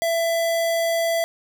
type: tone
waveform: square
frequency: 667 Hz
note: E5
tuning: 20 cents sharp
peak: -20 dBFS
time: 0.02-1.24 s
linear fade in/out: 0 ms
effects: none